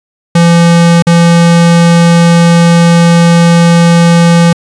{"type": "tone with dropouts", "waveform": "square", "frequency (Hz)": 169.9, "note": "F3", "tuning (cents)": -47, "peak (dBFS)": -3, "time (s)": [0.35, 4.53], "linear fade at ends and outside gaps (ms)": 5, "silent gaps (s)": [1.024, 1.068], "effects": ["resampled to 22050 Hz"]}